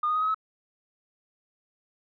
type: tone with pitch steps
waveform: sine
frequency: 1219 / 1236.7 / 1254.7 / 1273 / 1291.5 Hz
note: D#6 / D#6 / D#6 / D#6 / E6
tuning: -36 / -11 / +14 / +39 / -36 cents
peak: -22 dBFS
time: 0.03-0.345 s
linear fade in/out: 5 ms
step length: 63 ms
effects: tanh soft clip ceiling -18 dBFS